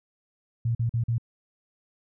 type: tone bursts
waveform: sine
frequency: 116.54 Hz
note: A#2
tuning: in tune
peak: -22 dBFS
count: 4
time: 0.65-1.182 s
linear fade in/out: 5 ms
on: 100 ms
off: 44 ms
effects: none